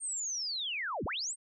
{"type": "linear two-way sweep", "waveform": "sine", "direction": "down then up", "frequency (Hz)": [8790, 35.71, 8790], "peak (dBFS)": -33, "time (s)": [0, 1.36], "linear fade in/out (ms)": 50, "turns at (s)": 1.05, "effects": []}